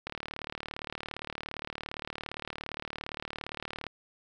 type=click train; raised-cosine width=0.3 ms; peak=-20 dBFS; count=143; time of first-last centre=0.07-3.867 s; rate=37.4 Hz; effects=none